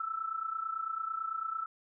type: tone with amplitude modulation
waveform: sine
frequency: 1318.5 Hz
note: E6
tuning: in tune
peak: -30 dBFS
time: 0-1.66 s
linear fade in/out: 5 ms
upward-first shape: sine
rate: 29 Hz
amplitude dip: 75%
effects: none